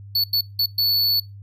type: tone bursts at uneven times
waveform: square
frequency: 4443 Hz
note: C#8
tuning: 3 cents sharp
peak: -17 dBFS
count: 4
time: 0.15-0.24 / 0.33-0.41 / 0.59-0.66 / 0.78-1.2 s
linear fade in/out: 5 ms
effects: noise-tail reverb RT60 0.2 s tail -22 dB re dry + added 100 Hz sine -37 dBFS peak until 1.42 s